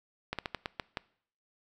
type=slowing click train; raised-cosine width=0.3 ms; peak=-17 dBFS; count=7; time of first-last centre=0.33-0.972 s; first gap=57 ms; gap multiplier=1.25; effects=noise-tail reverb RT60 0.6 s tail -22 dB re dry